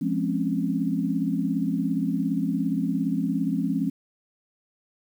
sine chord, Db major seventh, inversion first, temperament just, 173.24 / 207.9 / 259.9 / 277.2 Hz, F3 / Ab3 / C4 / Db4, -14 / +2 / -11 / 0 cents, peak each -28 dBFS, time 0.01-3.9 s, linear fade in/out 10 ms, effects 9-bit

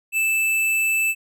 sine tone with hard clipping, 2637 Hz, E7, in tune, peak -19 dBFS, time 0.12-1.15 s, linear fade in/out 50 ms, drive 16 dB, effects none

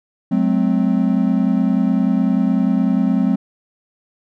triangle chord, F# diminished, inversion none, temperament equal with one note detuned, 185 / 215 / 261.6 Hz, F#3 / A3 / C4, 0 / -40 / 0 cents, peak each -16 dBFS, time 0.31-3.36 s, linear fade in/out 10 ms, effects none

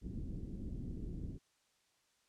pink low-pass noise, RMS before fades -43 dBFS, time 0.01-1.39 s, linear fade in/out 50 ms, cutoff 310 Hz, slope 24 dB/octave, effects white hiss -75 dBFS RMS until 2.28 s + low-pass 8000 Hz 12 dB/octave

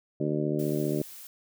harmonic tone, 74.9 Hz, D2, 35 cents sharp, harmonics 2 / 3 / 4 / 5 / 6 / 7 / 8, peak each -31 / -34 / -31 / -31 / -38 / -43 / -36 dBFS, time 0.2-1.02 s, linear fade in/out 5 ms
blue noise, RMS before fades -45 dBFS, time 0.59-1.27 s, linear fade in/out 2 ms
effects none

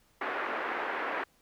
white band-pass noise, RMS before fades -34 dBFS, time 0.21-1.24 s, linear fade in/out 5 ms, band 310 to 1900 Hz, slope 24 dB/octave, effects pink hiss -67 dBFS RMS until 1.41 s

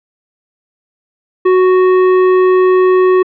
sine tone with hard clipping, 370 Hz, F#4, in tune, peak -8 dBFS, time 1.45-3.23 s, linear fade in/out 10 ms, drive 13 dB, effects low-pass 2000 Hz 12 dB/octave

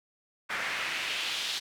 pink noise with band-pass filter sweep, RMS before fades -33 dBFS, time 0.49-1.6 s, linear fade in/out 20 ms, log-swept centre 1700 to 3900 Hz, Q 1.9, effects none

